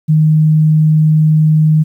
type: tone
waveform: sine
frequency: 155.3 Hz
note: D#3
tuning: 3 cents flat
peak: -6 dBFS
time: 0.08-1.84 s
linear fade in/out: 20 ms
effects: 8-bit